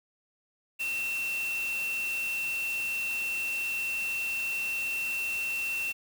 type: tone in noise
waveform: sine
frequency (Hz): 2700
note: E7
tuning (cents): +41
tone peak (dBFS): -29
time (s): 0.79-5.93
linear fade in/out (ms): 20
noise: white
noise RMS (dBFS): -42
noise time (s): 0.79-5.93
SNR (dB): +10
effects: none